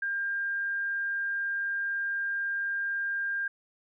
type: tone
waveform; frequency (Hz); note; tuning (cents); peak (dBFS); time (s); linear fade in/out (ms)
sine; 1601; G6; +36; -28; 0.02-3.48; 5
effects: none